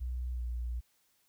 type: tone with pitch glide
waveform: sine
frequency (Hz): 61.9 to 59.83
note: B1 to A#1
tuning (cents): +5 to +46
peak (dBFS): -33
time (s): 0-0.81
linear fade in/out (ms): 20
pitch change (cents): -59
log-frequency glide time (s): 0.33-0.42
effects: white hiss -72 dBFS RMS until 1.28 s